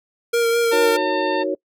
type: tone with vibrato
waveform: square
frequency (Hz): 465.8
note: A#4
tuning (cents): -1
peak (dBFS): -16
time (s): 0.33-0.97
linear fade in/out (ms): 10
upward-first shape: sine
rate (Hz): 4.8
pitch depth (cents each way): 18
type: harmonic tone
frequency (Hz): 903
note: A5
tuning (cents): +45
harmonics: 1 / 2 / 3 / 4 / 5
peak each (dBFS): -23 / -29 / -33 / -35 / -37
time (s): 0.71-1.44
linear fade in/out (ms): 20
type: chord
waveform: sine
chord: D# minor seventh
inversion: none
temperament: equal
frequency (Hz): 311.1 / 370 / 466.2 / 554.4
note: D#4 / F#4 / A#4 / C#5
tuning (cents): 0 / 0 / 0 / 0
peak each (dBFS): -26 / -24 / -29 / -23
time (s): 0.72-1.55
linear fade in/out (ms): 10
effects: noise-tail reverb RT60 0.1 s tail -24 dB re dry